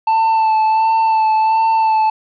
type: tone with vibrato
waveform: triangle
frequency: 884 Hz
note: A5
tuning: 8 cents sharp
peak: -9 dBFS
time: 0.07-2.1 s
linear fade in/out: 5 ms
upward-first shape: sine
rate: 1.4 Hz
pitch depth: 22 cents each way
effects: resampled to 11025 Hz + 8-bit